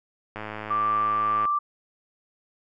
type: click train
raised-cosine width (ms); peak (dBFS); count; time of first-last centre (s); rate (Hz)
0.5; -19; 118; 0.36-1.453; 107
type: tone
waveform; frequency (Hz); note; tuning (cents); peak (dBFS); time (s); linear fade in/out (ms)
sine; 1174.7; D6; 0; -21; 0.7-1.59; 10
effects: none